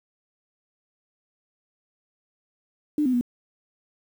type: tone with pitch steps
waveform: sine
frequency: 298.9 / 254.6 / 243.2 Hz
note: D4 / C4 / B3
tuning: +31 / -47 / -26 cents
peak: -19 dBFS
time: 2.98-3.211 s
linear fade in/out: 2 ms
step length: 77 ms
effects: 8-bit